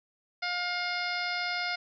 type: harmonic tone with a mistuned harmonic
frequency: 711 Hz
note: F5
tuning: 31 cents sharp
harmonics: 1 / 2 / 3 / 4 / 5 / 6 / 7 / 8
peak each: -36 / -35 / -34 / -44 / -42 / -41 / -38 / -49 dBFS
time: 0.42-1.76 s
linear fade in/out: 10 ms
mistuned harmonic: 8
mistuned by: -59 cents
effects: none

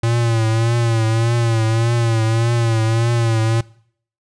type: tone with vibrato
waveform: square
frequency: 114.7 Hz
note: A#2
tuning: 28 cents flat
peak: -15 dBFS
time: 0.03-3.61 s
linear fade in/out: 5 ms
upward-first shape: triangle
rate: 1.7 Hz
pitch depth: 66 cents each way
effects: noise-tail reverb RT60 0.6 s tail -22 dB re dry + resampled to 22050 Hz

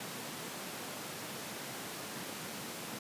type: high-pass noise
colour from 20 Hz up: pink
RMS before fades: -43 dBFS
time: 0-2.99 s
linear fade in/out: 5 ms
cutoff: 140 Hz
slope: 24 dB/octave
effects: resampled to 32000 Hz

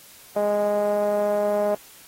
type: tone with low-pass filter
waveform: 5% pulse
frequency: 206.7 Hz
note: G#3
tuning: 8 cents flat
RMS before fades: -22 dBFS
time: 0.36-1.75 s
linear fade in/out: 5 ms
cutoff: 630 Hz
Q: 4.2
effects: white hiss -48 dBFS RMS until 2.07 s + AAC 48 kbps

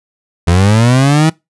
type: linear sweep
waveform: 30% pulse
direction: up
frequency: 82.41 to 161.8 Hz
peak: -4 dBFS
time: 0.47-1.3 s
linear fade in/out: 10 ms
effects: noise-tail reverb RT60 0.2 s tail -23 dB re dry + resampled to 24000 Hz

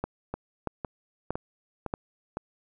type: two click trains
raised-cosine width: 1 ms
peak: -15 / -18 dBFS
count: 4 / 5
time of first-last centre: 0.04-1.939 / 0.34-2.37 s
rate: 1.58 / 1.97 Hz
effects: none

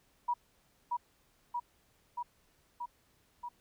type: tone with echo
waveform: sine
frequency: 964 Hz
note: B5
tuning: 42 cents flat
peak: -28 dBFS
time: 0.28-0.34 s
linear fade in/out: 10 ms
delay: 630 ms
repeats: 5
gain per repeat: -2 dB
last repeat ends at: 3.49 s
effects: pink hiss -70 dBFS RMS until 3.6 s

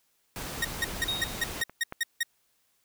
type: noise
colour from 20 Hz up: pink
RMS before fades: -37 dBFS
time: 0.36-1.62 s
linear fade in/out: 0 ms
type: tone bursts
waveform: sawtooth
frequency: 1864.7 Hz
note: A#6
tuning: in tune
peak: -21 dBFS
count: 9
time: 0.62-2.232 s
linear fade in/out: 5 ms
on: 28 ms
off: 170 ms
type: tone with exponential decay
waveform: triangle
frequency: 3747 Hz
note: A#7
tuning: 8 cents sharp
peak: -24 dBFS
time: 1.08-1.54 s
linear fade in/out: 5 ms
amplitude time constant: 100 ms
type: clicks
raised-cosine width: 0.5 ms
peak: -29 / -21 dBFS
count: 2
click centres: 1.696 / 1.924 s
effects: white hiss -71 dBFS RMS until 2.84 s

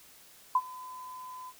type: tone with ADSR envelope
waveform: sine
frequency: 1013 Hz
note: B5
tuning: 44 cents sharp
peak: -19 dBFS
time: 0.55-1.53 s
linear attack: 4 ms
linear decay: 51 ms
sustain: -22 dB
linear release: 47 ms
effects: white hiss -56 dBFS RMS until 1.59 s

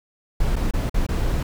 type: noise with dropouts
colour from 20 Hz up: brown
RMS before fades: -21 dBFS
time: 0.4-1.43 s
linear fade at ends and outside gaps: 5 ms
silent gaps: 0.558-0.563 / 0.711-0.736 / 0.896-0.942 / 1.066-1.087 s
effects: none

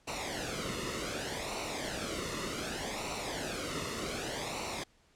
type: noise with flanger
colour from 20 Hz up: pink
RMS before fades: -37 dBFS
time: 0.07-4.84 s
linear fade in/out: 10 ms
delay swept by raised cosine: 0.6 to 1.28 ms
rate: 0.66 Hz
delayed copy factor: -0.7
effects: pink hiss -67 dBFS RMS until 5.15 s + low-pass 8000 Hz 12 dB/octave

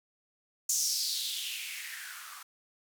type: noise with band-pass filter sweep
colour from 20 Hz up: violet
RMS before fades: -35 dBFS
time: 0.69-2.43 s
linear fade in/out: 5 ms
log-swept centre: 6700 to 1100 Hz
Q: 4.7
effects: none

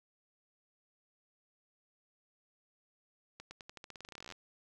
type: accelerating click train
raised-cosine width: 0.2 ms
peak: -30 dBFS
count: 23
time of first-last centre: 3.4-4.323 s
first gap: 110 ms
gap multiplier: 0.89
effects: none

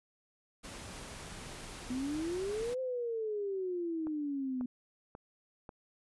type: noise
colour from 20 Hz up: pink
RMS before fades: -46 dBFS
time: 0.63-2.75 s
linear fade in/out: 20 ms
type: exponential two-way sweep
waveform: sine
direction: up then down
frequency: 245.8 to 523.3 to 245.8 Hz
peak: -33 dBFS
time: 1.9-4.66 s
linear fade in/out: 5 ms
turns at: 2.8 s
type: click train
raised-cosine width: 1 ms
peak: -32 dBFS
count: 4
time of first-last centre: 4.07-5.692 s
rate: 1.85 Hz
effects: resampled to 24000 Hz

